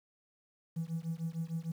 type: tone with tremolo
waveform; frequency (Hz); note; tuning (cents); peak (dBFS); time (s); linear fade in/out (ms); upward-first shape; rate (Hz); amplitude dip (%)
triangle; 164.3; E3; -5; -27; 0.76-1.72; 10; triangle; 6.6; 100
effects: tanh soft clip ceiling -29 dBFS + 10-bit